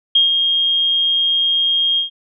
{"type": "tone with ADSR envelope", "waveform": "sine", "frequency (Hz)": 3236, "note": "G#7", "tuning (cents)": -46, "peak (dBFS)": -8, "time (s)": [0.15, 2.1], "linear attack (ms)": 6, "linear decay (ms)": 140, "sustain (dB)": -5, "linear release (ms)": 120, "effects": []}